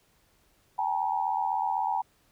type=tone cluster; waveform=sine; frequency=784 / 860 / 948 Hz; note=G5 / A5 / A#5; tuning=0 / -40 / +29 cents; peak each=-30 dBFS; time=0.78-2.02 s; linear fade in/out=10 ms; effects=pink hiss -66 dBFS RMS until 2.31 s

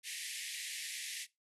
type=band-pass noise; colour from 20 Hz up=pink; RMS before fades=-43 dBFS; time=0.03-1.27 s; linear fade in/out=50 ms; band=1800 to 12000 Hz; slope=96 dB/octave; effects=noise-tail reverb RT60 0.2 s tail -19 dB re dry

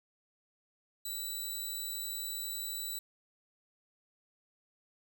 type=tone; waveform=10% pulse; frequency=3951 Hz; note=B7; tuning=in tune; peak=-29 dBFS; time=1.05-2.99 s; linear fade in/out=5 ms; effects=none

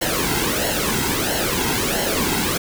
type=noise with flanger; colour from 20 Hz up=pink; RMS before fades=-21 dBFS; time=0.01-2.58 s; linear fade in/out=10 ms; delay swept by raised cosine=0.82 to 1.73 ms; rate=1.5 Hz; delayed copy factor=-0.7; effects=none

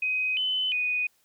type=tone with pitch steps; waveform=sine; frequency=2515 / 3029 / 2483 Hz; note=D#7 / F#7 / D#7; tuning=+18 / +40 / -4 cents; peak=-24 dBFS; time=0.02-1.07 s; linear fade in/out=5 ms; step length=350 ms; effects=white hiss -67 dBFS RMS until 1.24 s

